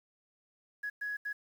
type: tone bursts at uneven times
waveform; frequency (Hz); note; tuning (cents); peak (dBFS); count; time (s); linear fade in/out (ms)
sine; 1675; G#6; +14; -33; 3; 0.83-0.9 / 1.01-1.17 / 1.25-1.33; 10
effects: tanh soft clip ceiling -29 dBFS + 10-bit